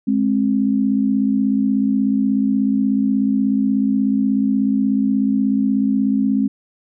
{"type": "tone pair together", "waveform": "sine", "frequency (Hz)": [209.8, 266.3], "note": ["G#3", "C4"], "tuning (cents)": [18, 31], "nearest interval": "major third", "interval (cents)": 413, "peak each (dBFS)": -17, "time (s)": [0.07, 6.48], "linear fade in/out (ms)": 10, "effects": []}